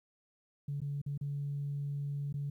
sine tone with dropouts, 142.6 Hz, C#3, 49 cents sharp, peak -33 dBFS, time 0.68-2.5 s, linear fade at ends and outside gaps 5 ms, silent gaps 0.804-0.816 / 1.017-1.062 / 1.177-1.211 / 2.327-2.34 s, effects tanh soft clip ceiling -29 dBFS + 12-bit

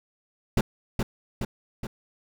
brown noise with echo, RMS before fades -19 dBFS, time 0.57-0.61 s, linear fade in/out 5 ms, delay 420 ms, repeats 3, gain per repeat -4 dB, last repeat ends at 1.87 s, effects none

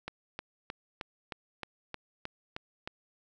click train, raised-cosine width 0.3 ms, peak -21 dBFS, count 10, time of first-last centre 0.08-2.875 s, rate 3.22 Hz, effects none

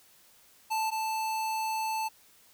square tone pair in turn, 880 / 880 Hz, A5 / A5, 0 / 0 cents, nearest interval unison, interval 0 cents, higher neither, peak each -28 / -30 dBFS, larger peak first, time 0.7-0.91 / 0.91-2.09 s, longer second, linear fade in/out 20 ms, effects white hiss -60 dBFS RMS until 2.53 s

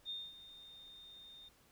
sine tone with ADSR envelope, 3649 Hz, A#7, 38 cents flat, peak -39 dBFS, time 0.05-1.49 s, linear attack 43 ms, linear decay 230 ms, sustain -14 dB, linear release 10 ms, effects pink hiss -68 dBFS RMS until 1.71 s

